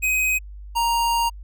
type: tone pair in turn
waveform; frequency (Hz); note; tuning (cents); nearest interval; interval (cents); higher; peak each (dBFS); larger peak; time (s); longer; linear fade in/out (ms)
square; 2518 / 934.2; D#7 / A#5; +20 / +3; octave + perfect fourth; 1717; first; -19; neither; 0.02-0.39 / 0.75-1.3; second; 20
effects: added 50 Hz sine -35 dBFS peak until 1.43 s